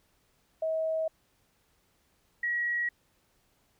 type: tone pair in turn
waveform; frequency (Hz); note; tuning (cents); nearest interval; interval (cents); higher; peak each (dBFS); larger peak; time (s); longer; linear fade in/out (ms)
sine; 640 / 1911.7; D#5 / A#6; +49 / +43; octave + perfect fifth; 1894; second; -27 / -27; neither; 0.62-1.08 / 2.43-2.89; neither; 5
effects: pink hiss -70 dBFS RMS until 3.79 s